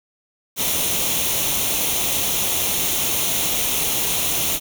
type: noise with comb filter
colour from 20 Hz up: white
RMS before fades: -21 dBFS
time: 0.56-4.6 s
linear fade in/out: 50 ms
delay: 0.31 ms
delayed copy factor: +0.6
effects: none